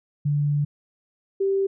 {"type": "tone pair in turn", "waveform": "sine", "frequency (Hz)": [145.8, 390.4], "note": ["D3", "G4"], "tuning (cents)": [-12, -7], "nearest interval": "octave + perfect fourth", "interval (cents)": 1705, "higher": "second", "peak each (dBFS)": -19, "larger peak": "neither", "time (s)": [[0.25, 0.65], [1.4, 1.67]], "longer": "first", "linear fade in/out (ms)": 10, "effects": []}